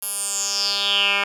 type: tone with band-pass filter sweep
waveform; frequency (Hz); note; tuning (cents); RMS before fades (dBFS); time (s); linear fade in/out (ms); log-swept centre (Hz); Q
10% pulse; 200; G3; +35; -22; 0.02-1.24; 5; 12000 to 2100; 5.1
effects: none